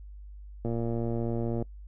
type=click train; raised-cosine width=2 ms; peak=-19 dBFS; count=114; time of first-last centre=0.65-1.624 s; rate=116 Hz; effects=noise-tail reverb RT60 0.1 s tail -23 dB re dry + added 50 Hz sine -42 dBFS peak until 1.87 s